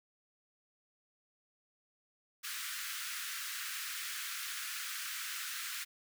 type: high-pass noise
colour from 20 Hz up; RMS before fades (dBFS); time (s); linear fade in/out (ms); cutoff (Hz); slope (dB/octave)
pink; -41; 2.43-5.85; 20; 1300; 48
effects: none